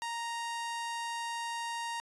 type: tone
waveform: sawtooth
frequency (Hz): 932.3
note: A#5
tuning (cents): 0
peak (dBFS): -31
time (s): 0.02-2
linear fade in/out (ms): 0
effects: resampled to 24000 Hz